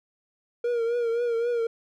triangle tone with vibrato, 470.2 Hz, A#4, 15 cents sharp, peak -21 dBFS, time 0.64-1.67 s, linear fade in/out 5 ms, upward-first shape triangle, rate 3.8 Hz, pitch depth 62 cents each way, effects none

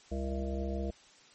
harmonic tone, 67.1 Hz, C2, 44 cents sharp, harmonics 1 / 3 / 5 / 7 / 9 / 10, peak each -34 / -39 / -41 / -42 / -44 / -44 dBFS, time 0.11-0.91 s, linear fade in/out 10 ms, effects white hiss -59 dBFS RMS until 1.34 s + MP3 32 kbps

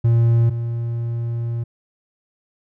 triangle tone pair in turn, 116.54 / 117.16 Hz, A#2 / A#2, 0 / +9 cents, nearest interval unison, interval 9 cents, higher second, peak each -10 / -19 dBFS, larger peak first, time 0.04-0.5 / 0.5-1.64 s, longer second, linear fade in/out 10 ms, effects none

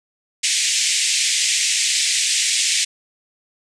white band-pass noise, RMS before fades -19 dBFS, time 0.43-2.85 s, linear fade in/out 10 ms, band 2000 to 8600 Hz, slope 48 dB/octave, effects none

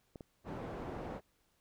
clicks, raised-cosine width 2 ms, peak -34 dBFS, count 2, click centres 0.158 / 0.208 s
white low-pass noise, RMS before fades -43 dBFS, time 0.44-1.21 s, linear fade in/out 50 ms, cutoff 610 Hz, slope 12 dB/octave
effects pink hiss -75 dBFS RMS until 1.6 s

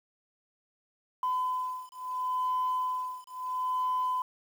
sine beating tone pair, 1012 / 1012.74 Hz, B5 / B5, +42 / +43 cents, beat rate 0.74 Hz, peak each -31 dBFS, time 1.23-4.22 s, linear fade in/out 2 ms, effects tanh soft clip ceiling -23 dBFS + 9-bit

